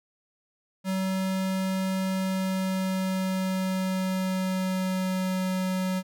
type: tone with pitch glide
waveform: square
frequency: 189.5 to 186.24 Hz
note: F#3 to F#3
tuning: +42 to +12 cents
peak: -26 dBFS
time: 0.84-6.03 s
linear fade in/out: 50 ms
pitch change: -30 cents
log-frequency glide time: 2.09-5.5 s
effects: none